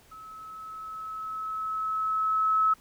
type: tone with level ramp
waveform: sine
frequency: 1294 Hz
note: E6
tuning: 32 cents flat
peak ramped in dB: -43 to -19 dBFS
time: 0.11-2.74 s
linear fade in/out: 10 ms
effects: pink hiss -58 dBFS RMS until 2.8 s